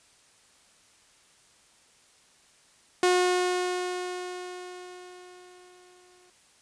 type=tone with exponential decay; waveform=sawtooth; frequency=361.5 Hz; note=F#4; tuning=40 cents flat; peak=-15 dBFS; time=3.03-6.3 s; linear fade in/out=2 ms; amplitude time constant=710 ms; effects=white hiss -60 dBFS RMS until 6.61 s + resampled to 22050 Hz